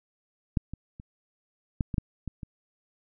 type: clicks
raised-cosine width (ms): 5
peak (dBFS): -11 / -24 / -30 / -13 / -19 / -12 / -21 / -25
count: 8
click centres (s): 0.572 / 0.736 / 0.999 / 1.808 / 1.942 / 1.982 / 2.277 / 2.432
effects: none